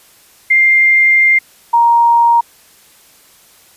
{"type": "tone pair in turn", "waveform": "sine", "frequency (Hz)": [2104, 937.2], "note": ["C7", "A#5"], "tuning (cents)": [9, 9], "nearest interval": "octave + major second", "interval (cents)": 1400, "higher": "first", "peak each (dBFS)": -6, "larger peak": "neither", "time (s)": [[0.5, 1.39], [1.73, 2.41]], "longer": "first", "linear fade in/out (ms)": 10, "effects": ["white hiss -46 dBFS RMS until 3.76 s", "resampled to 32000 Hz"]}